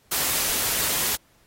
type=noise with amplitude modulation; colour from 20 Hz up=white; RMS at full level=-23 dBFS; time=0.11-1.16 s; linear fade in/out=10 ms; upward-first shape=sine; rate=202 Hz; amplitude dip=25%; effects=pink hiss -61 dBFS RMS until 1.46 s + AAC 48 kbps